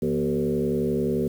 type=tone with frequency modulation; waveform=sine; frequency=312.5 Hz; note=D#4; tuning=8 cents sharp; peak=-21 dBFS; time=0.02-1.28 s; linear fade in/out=5 ms; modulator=71.4 Hz; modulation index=2.3; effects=8-bit